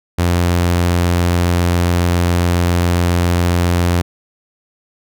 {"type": "tone", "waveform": "sawtooth", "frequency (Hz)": 87.31, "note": "F2", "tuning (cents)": 0, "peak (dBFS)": -8, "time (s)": [0.18, 4.02], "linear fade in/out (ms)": 10, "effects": []}